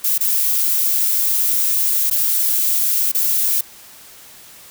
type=noise with dropouts; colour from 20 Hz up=violet; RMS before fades=-17 dBFS; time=0.04-3.61 s; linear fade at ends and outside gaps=5 ms; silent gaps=0.18-0.206 / 2.1-2.11 / 3.117-3.146 s; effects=white hiss -42 dBFS RMS until 4.7 s